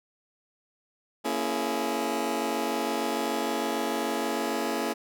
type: chord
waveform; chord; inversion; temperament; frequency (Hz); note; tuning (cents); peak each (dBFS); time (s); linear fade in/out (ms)
20% pulse; A# half-diminished seventh; none; just; 233.1 / 279.7 / 335.6 / 419.5; A#3 / C#4 / E4 / G#4; 0 / +16 / +31 / +17; -28; 1.24-4.94; 20
effects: none